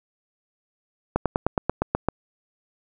slowing click train, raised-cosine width 1 ms, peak -6 dBFS, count 9, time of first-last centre 1.16-2.086 s, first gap 97 ms, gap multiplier 1.05, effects none

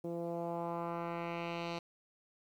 10% pulse tone with low-pass filter sweep, 169.9 Hz, F3, 47 cents flat, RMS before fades -39 dBFS, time 0.04-1.79 s, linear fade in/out 5 ms, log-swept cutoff 420 to 4200 Hz, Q 1.7, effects 11-bit

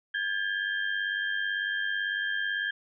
sine tone cluster, 1617 / 1715 / 3176 Hz, G#6 / A6 / G7, -47 / -45 / +22 cents, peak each -30 / -32 / -37 dBFS, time 0.14-2.71 s, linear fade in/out 5 ms, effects none

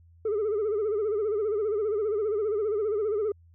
sine tone with vibrato, 422.5 Hz, G#4, 30 cents sharp, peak -22 dBFS, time 0.25-3.32 s, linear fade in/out 5 ms, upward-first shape sine, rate 15 Hz, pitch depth 100 cents each way, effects tanh soft clip ceiling -23 dBFS + added 84 Hz sine -53 dBFS peak until 3.54 s

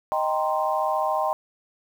sine chord, C minor seventh, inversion first, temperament equal, 622.3 / 784 / 932.3 / 1046.5 Hz, Eb5 / G5 / Bb5 / C6, 0 / 0 / 0 / 0 cents, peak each -26 / -26 / -29 / -27 dBFS, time 0.12-1.33 s, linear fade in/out 0 ms, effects 8-bit

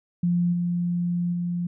sine tone with level steps, 174.61 Hz, F3, in tune, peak -19 / -22 / -24 dBFS, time 0.23-1.67 s, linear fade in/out 5 ms, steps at 0.52 / 1.32 s, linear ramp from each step 20 ms, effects none

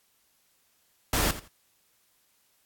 pink noise with echo, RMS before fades -25 dBFS, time 1.13-1.31 s, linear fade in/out 2 ms, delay 84 ms, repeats 2, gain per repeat -14 dB, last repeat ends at 1.478 s, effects white hiss -68 dBFS RMS until 2.65 s + AAC 64 kbps

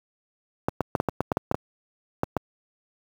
clicks, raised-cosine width 1 ms, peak -8 dBFS, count 12, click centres 0.685 / 0.807 / 0.952 / 1.001 / 1.087 / 1.206 / 1.318 / 1.371 / 1.514 / 1.545 / 2.234 / 2.367 s, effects high-pass 80 Hz 12 dB/octave + 7-bit

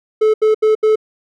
triangle tone bursts, 433.2 Hz, A4, 27 cents flat, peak -7 dBFS, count 4, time 0.21-0.958 s, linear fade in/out 10 ms, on 130 ms, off 76 ms, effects none

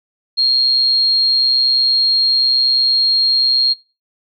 sine tone, 4243 Hz, C8, 23 cents sharp, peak -11 dBFS, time 0.37-3.74 s, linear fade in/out 20 ms, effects noise-tail reverb RT60 0.3 s tail -22 dB re dry

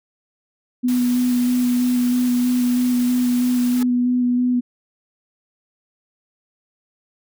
sine tone with vibrato, 246.9 Hz, B3, in tune, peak -15 dBFS, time 0.83-4.61 s, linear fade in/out 20 ms, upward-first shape square, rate 3.1 Hz, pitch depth 11 cents each way
white noise, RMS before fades -34 dBFS, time 0.88-3.83 s, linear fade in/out 5 ms
15% pulse tone with exponential growth, 425.8 Hz, G#4, 43 cents sharp, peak -23 dBFS, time 3.72-3.83 s, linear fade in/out 2 ms, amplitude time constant 23 ms
effects none

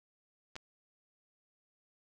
clicks, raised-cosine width 0.2 ms, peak -29 / -25 dBFS, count 2, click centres 0.556 / 0.564 s, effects none

